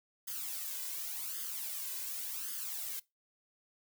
blue noise with flanger, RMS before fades -40 dBFS, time 0.27-3 s, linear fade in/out 10 ms, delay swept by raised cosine 0.61 to 2.01 ms, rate 0.89 Hz, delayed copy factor +0.7, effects noise-tail reverb RT60 0.2 s tail -21 dB re dry

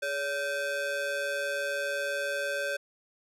square ring-modulated tone, 493.5 Hz, B4, 1 cent flat, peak -27 dBFS, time 0.02-2.77 s, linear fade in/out 10 ms, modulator 1060 Hz, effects low-pass 12000 Hz 12 dB/octave

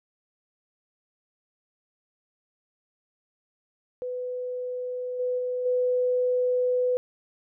sine tone with level steps, 499.2 Hz, B4, 19 cents sharp, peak -29 / -24 / -26 / -21 dBFS, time 4.02-6.97 s, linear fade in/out 0 ms, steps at 5.19 / 5.38 / 5.65 s, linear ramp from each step 10 ms, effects none

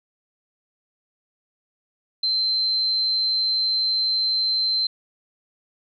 sine tone, 4104 Hz, C8, 34 cents flat, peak -19 dBFS, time 2.23-4.87 s, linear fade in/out 5 ms, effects none

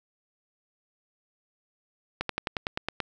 slowing click train, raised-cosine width 0.3 ms, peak -12 dBFS, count 9, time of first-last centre 2.21-3.003 s, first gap 83 ms, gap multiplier 1.05, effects none

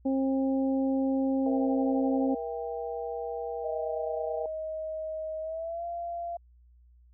harmonic tone, 267.6 Hz, C4, 39 cents sharp, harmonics 1 / 2 / 3, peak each -25 / -32 / -40 dBFS, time 0.05-2.35 s, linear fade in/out 10 ms
sine chord, E diminished, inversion second, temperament just, 474.7 / 659.3 / 791.1 Hz, Bb4 / E5 / G5, +31 / 0 / +16 cents, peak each -34 / -38 / -38 dBFS, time 1.46-4.46 s, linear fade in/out 2 ms
sine tone with pitch glide, 630 to 687 Hz, D#5 to F5, +21 to -29 cents, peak -32 dBFS, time 3.64-6.37 s, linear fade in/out 5 ms, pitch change +150 cents, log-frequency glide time 5.41-5.85 s
effects added 60 Hz sine -55 dBFS peak until 7.13 s

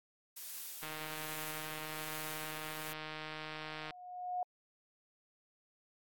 blue noise with tremolo, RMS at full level -44 dBFS, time 0.36-2.93 s, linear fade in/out 10 ms, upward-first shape sine, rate 1.2 Hz, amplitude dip 45%
click train, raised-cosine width 0.3 ms, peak -27 dBFS, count 478, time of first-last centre 0.83-3.907 s, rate 155 Hz
sine tone with exponential growth, 723 Hz, F#5, 40 cents flat, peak -32 dBFS, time 3.41-4.43 s, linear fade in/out 2 ms, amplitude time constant 220 ms
effects AAC 64 kbps

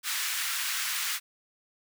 pink high-pass noise, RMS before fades -31 dBFS, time 0.03-1.2 s, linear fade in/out 50 ms, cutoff 1400 Hz, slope 24 dB/octave, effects none

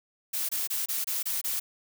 blue noise bursts, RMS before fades -30 dBFS, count 7, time 0.33-1.6 s, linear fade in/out 10 ms, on 160 ms, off 25 ms, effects none

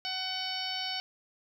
harmonic tone with a mistuned harmonic, 750 Hz, F#5, 23 cents sharp, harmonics 1 / 2 / 3 / 4 / 5 / 6 / 7, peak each -40 / -44 / -41 / -37 / -43 / -39 / -40 dBFS, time 0.05-1 s, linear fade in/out 0 ms, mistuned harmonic 7, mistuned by +48 cents, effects 10-bit

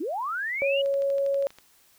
sine linear sweep, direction up, 266.7 to 2960 Hz, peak -27 dBFS, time 0-0.82 s, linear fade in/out 10 ms
sine tone, 554.4 Hz, C#5, in tune, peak -22 dBFS, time 0.62-1.47 s, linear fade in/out 0 ms
click train, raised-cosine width 0.2 ms, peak -29 dBFS, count 10, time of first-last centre 0.86-1.586 s, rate 12.4 Hz
effects white hiss -60 dBFS RMS until 1.98 s

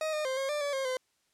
40% pulse tone with pitch steps, 627 / 610 / 524 / 540 / 593 / 573 / 536 / 513 Hz, D#5 / D#5 / C5 / C#5 / D5 / D5 / C5 / C5, +13 / -34 / +2 / -45 / +17 / -43 / +42 / -34 cents, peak -29 dBFS, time 0.01-0.97 s, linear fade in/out 2 ms, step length 120 ms, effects white hiss -73 dBFS RMS until 1.33 s + low-pass 9000 Hz 12 dB/octave

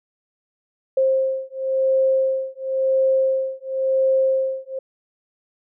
sine beating tone pair, 529 / 529.95 Hz, C5 / C5, +19 / +22 cents, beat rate 0.95 Hz, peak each -20 dBFS, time 0.97-4.79 s, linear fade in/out 5 ms, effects none

